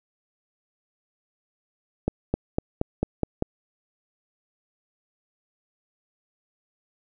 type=accelerating click train; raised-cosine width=2 ms; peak=-9 dBFS; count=7; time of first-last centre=2.08-3.424 s; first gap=260 ms; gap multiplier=0.94; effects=none